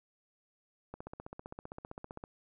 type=click train; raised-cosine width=1 ms; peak=-29 dBFS; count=21; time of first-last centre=0.94-2.239 s; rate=15.4 Hz; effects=none